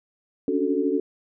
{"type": "chord", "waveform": "sine", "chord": "D major seventh", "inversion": "third", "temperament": "equal with one note detuned", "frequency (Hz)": [277.2, 290, 370, 440], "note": ["C#4", "D4", "F#4", "A4"], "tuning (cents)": [0, -22, 0, 0], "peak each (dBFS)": -26, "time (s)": [0.48, 1], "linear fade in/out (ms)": 2, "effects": []}